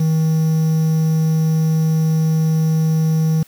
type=tone with quantisation; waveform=triangle; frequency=159 Hz; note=D#3; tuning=38 cents sharp; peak=-11 dBFS; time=0-3.43 s; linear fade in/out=5 ms; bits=6; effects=white hiss -50 dBFS RMS until 3.47 s